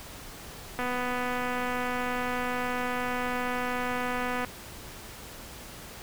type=click train; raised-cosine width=0.5 ms; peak=-17 dBFS; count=908; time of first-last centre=0.79-4.447 s; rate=248 Hz; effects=pink hiss -44 dBFS RMS until 6.02 s